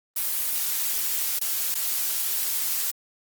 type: noise with dropouts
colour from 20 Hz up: blue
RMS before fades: -26 dBFS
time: 0.16-2.91 s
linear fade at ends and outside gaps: 5 ms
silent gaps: 1.39-1.412 / 1.744-1.752 s
effects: Opus 32 kbps